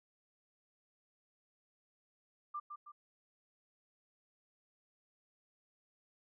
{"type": "tone with echo", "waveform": "sine", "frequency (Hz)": 1188, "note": "D6", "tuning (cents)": 20, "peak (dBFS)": -38, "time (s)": [2.54, 2.6], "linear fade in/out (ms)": 10, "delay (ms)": 160, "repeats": 2, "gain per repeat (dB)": -6, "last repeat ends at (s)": 2.92, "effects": []}